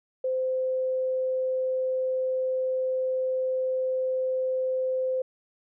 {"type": "tone", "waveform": "sine", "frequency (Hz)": 517, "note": "C5", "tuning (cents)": -21, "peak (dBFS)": -24, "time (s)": [0.24, 5.22], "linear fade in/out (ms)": 5, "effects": []}